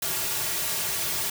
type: noise with comb filter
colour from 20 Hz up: white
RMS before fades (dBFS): -28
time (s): 0.02-1.3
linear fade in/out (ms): 5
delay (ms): 3.9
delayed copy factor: -1
effects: none